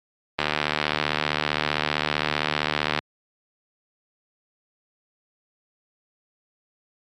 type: click train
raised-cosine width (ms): 0.3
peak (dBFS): -5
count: 197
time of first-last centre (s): 0.39-2.989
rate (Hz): 75.4
effects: high-pass 100 Hz 12 dB/octave + Opus 24 kbps